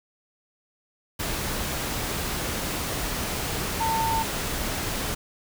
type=tone in noise; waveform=sine; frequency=901 Hz; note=A5; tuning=41 cents sharp; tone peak=-23 dBFS; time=3.8-4.23 s; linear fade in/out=10 ms; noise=pink; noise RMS=-29 dBFS; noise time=1.19-5.15 s; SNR=+3 dB; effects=none